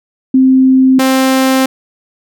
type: tone pair in turn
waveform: sine / sawtooth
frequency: 261.6 / 263.4 Hz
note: C4 / C4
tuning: 0 / +12 cents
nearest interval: unison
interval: 12 cents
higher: second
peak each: -4 dBFS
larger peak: neither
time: 0.34-0.99 / 0.99-1.66 s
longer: second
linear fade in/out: 5 ms
effects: none